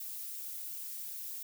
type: noise with flanger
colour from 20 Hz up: violet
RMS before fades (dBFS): -42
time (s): 0-1.43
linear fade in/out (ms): 5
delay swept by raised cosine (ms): 1.5 to 5.6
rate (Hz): 2.7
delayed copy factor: -0.55
effects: none